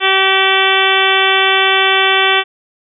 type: harmonic tone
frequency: 384.2 Hz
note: G4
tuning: 35 cents flat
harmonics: 1 / 2 / 3 / 4 / 5 / 6 / 7 / 8 / 9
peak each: -18 / -18 / -18 / -18 / -18 / -18 / -18 / -18 / -18 dBFS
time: 0-2.44 s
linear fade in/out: 50 ms
effects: none